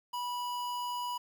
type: tone with notch filter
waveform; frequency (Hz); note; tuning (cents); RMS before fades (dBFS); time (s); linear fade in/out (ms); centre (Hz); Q
square; 979; B5; -15; -36; 0.13-1.18; 10; 8500; 2
effects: 10-bit